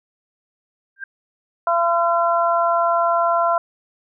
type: tone with exponential growth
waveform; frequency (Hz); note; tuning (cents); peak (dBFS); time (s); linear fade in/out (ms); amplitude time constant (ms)
sine; 1588; G6; +22; -23; 0.96-1.04; 5; 16
type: harmonic tone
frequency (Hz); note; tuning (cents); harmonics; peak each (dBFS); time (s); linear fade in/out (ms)
340; F4; -46; 2 / 3 / 4; -18 / -20 / -21; 1.67-3.58; 2
effects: none

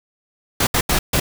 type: noise bursts at uneven times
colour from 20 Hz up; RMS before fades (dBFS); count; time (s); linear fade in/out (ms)
pink; -17; 4; 0.6-0.67 / 0.74-0.81 / 0.89-0.99 / 1.13-1.2; 5
effects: none

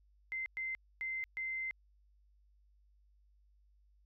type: tone bursts at uneven times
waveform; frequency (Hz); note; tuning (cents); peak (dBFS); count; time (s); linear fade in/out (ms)
sine; 2075; C7; -15; -36; 4; 0.32-0.46 / 0.57-0.75 / 1.01-1.24 / 1.37-1.71; 0
effects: added 50 Hz sine -65 dBFS peak until 4.05 s

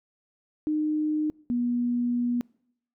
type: tone pair in turn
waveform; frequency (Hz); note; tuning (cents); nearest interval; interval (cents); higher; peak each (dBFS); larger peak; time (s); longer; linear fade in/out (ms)
sine; 305.6 / 242; D#4 / B3; -31 / -35; major third; 404; first; -23; neither; 0.67-1.3 / 1.5-2.41; second; 0
effects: noise-tail reverb RT60 0.7 s tail -25 dB re dry

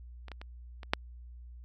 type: clicks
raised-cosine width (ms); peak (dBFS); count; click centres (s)
0.3; -30 / -26 / -28 / -28 / -8; 5; 0.283 / 0.317 / 0.415 / 0.832 / 0.935
effects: added 60 Hz sine -45 dBFS peak until 1.64 s + MP3 96 kbps

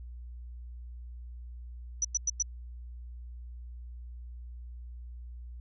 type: tone bursts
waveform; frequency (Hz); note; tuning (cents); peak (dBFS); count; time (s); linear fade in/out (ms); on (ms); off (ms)
sine; 5920; F#8; 0; -25; 4; 2.02-2.424; 2; 26; 100
effects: added 60 Hz sine -41 dBFS peak until 5.6 s

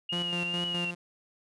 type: tone with vibrato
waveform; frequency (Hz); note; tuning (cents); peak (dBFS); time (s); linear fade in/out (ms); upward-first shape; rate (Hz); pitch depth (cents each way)
sine; 2835; F7; +25; -30; 0.09-0.91; 5; triangle; 2.2; 64
type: tone with tremolo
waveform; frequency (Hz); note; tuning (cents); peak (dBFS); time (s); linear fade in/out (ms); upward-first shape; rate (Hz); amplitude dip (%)
sawtooth; 174.61; F3; 0; -28; 0.12-0.95; 10; square; 4.8; 50
effects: resampled to 24000 Hz

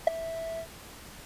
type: tone with ADSR envelope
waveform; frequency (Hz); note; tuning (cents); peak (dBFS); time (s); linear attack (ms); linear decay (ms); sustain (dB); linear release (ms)
triangle; 657; E5; -6; -11; 0.07-0.67; 4; 11; -20; 78
effects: pink hiss -47 dBFS RMS until 1.25 s + resampled to 32000 Hz

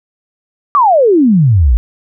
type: exponential sweep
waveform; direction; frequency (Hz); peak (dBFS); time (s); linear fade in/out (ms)
sine; down; 1200 to 51.91; -5; 0.75-1.77; 0
effects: none

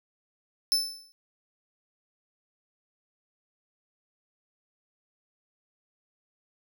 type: tone with exponential decay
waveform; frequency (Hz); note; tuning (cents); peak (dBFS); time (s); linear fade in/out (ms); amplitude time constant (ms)
40% pulse; 5274; E8; 0; -18; 0.72-1.12; 0; 86
effects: none

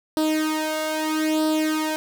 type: tone with flanger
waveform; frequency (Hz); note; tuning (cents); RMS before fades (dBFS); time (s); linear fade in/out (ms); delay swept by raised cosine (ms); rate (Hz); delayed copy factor
sawtooth; 311.4; D#4; +2; -23; 0.17-1.96; 0; 0.22 to 1.42; 0.78; +0.8
effects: none

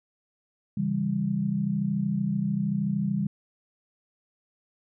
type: chord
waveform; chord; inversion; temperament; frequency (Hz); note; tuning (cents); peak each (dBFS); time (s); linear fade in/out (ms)
sine; C# diminished; none; just; 138.59 / 166.31 / 199.57; C#3 / E3 / G3; 0 / +16 / +31; -31 / -30 / -26; 0.77-3.27; 5
effects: none

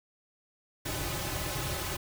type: noise with comb filter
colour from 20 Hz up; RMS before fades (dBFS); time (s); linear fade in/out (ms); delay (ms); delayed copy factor
pink; -34; 0.85-1.97; 10; 4.3; -0.95
effects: none

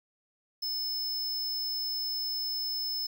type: tone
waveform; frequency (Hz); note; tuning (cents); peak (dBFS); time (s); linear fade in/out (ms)
square; 5230; E8; -15; -31; 0.62-3.07; 10
effects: 10-bit

